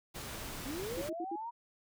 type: noise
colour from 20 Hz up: pink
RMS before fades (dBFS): -43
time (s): 0.14-1.1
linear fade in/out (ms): 20
type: linear sweep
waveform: sine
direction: up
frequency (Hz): 246.9 to 963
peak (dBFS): -38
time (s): 0.65-1.51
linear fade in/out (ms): 20
type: tone bursts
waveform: sine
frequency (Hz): 335.2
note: E4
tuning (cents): +29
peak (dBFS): -36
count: 4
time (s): 0.97-1.359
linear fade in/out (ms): 5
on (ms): 47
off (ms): 67
effects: none